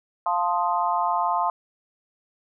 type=chord; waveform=sine; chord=F dominant seventh; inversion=none; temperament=equal; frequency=698.5 / 880 / 1046.5 / 1244.5 Hz; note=F5 / A5 / C6 / Eb6; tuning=0 / 0 / 0 / 0 cents; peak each=-26 / -25 / -25 / -30 dBFS; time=0.26-1.5 s; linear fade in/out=2 ms; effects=none